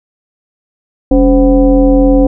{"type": "tone with frequency modulation", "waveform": "sine", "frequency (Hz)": 280, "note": "C#4", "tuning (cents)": 18, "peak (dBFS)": -4, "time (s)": [1.11, 2.27], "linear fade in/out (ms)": 5, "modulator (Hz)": 238, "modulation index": 1.1, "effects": []}